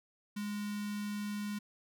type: tone with notch filter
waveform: square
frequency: 206.8 Hz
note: G#3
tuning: 7 cents flat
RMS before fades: -38 dBFS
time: 0.36-1.59 s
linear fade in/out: 10 ms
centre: 610 Hz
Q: 0.81
effects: none